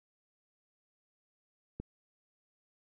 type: click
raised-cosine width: 3 ms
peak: -26 dBFS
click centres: 1.8 s
effects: none